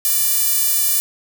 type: tone with high-pass filter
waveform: sawtooth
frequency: 589 Hz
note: D5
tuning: 5 cents sharp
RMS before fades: -17 dBFS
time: 0.05-1 s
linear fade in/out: 0 ms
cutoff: 11000 Hz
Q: 0.51
effects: none